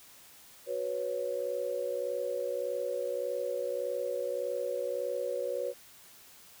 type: chord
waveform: sine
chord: F# suspended fourth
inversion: none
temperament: just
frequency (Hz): 370 / 493.3 / 555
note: F#4 / B4 / C#5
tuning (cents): 0 / -2 / +2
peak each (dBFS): -40 / -34 / -34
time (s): 0.66-5.74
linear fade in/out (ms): 50
effects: white hiss -55 dBFS RMS until 6.6 s